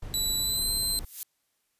brown noise, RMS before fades -38 dBFS, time 0.02-1.05 s, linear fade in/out 5 ms
20% pulse tone with pitch glide, 3951 to 4102 Hz, B7 to C8, 0 to -35 cents, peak -20 dBFS, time 0.14-0.99 s, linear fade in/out 0 ms, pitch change +65 cents, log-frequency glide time 0.39-0.71 s
violet noise with exponential growth, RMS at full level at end -30 dBFS, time 0.9-1.23 s, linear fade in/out 0 ms, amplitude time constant 71 ms
effects white hiss -75 dBFS RMS until 1.79 s + resampled to 32000 Hz

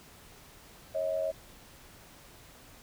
sine tone pair together, 550 / 638.4 Hz, C#5 / D#5, -14 / +44 cents, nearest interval minor third, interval 258 cents, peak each -33 / -30 dBFS, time 0.94-1.32 s, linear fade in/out 20 ms, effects pink hiss -54 dBFS RMS until 2.82 s

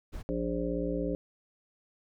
brown noise, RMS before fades -39 dBFS, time 0.12-0.23 s, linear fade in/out 20 ms
harmonic tone, 58.27 Hz, A#1, in tune, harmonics 1 / 3 / 5 / 7 / 9 / 10, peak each -37 / -36 / -34 / -37 / -35 / -43 dBFS, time 0.29-1.15 s, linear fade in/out 0 ms
effects none

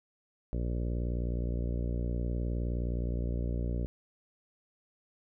harmonic tone, 59.4 Hz, A#1, 33 cents sharp, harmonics 1 / 2 / 3 / 4 / 5 / 6 / 7 / 8 / 9 / 10, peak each -31 / -37 / -41 / -43 / -45 / -47 / -48 / -49 / -50 / -51 dBFS, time 0.53-3.86 s, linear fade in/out 0 ms, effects none

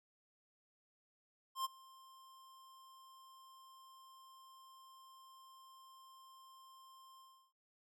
square tone with ADSR envelope, 1055 Hz, C6, 14 cents sharp, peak -35 dBFS, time 1.55-7.53 s, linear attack 99 ms, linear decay 21 ms, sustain -24 dB, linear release 340 ms, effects none

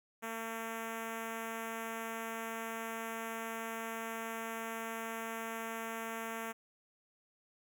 5% pulse tone with notch filter, 226.2 Hz, A3, 48 cents sharp, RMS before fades -41 dBFS, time 0.22-6.53 s, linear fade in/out 20 ms, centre 4400 Hz, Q 0.66, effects none

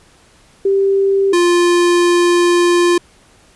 sine / square tone pair in turn, 392 / 349.2 Hz, G4 / F4, 0 / 0 cents, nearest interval major second, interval 200 cents, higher first, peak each -10 dBFS, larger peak neither, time 0.65-1.33 / 1.33-2.98 s, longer second, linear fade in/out 5 ms, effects pink hiss -49 dBFS RMS until 3.55 s + resampled to 24000 Hz

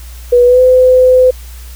sine tone with pitch glide, 487.7 to 508.7 Hz, B4 to C5, -22 to -49 cents, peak -3 dBFS, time 0.32-1.31 s, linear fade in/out 10 ms, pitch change +73 cents, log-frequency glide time 0.45-0.61 s, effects added 60 Hz sine -27 dBFS peak until 1.75 s + white hiss -38 dBFS RMS until 1.75 s

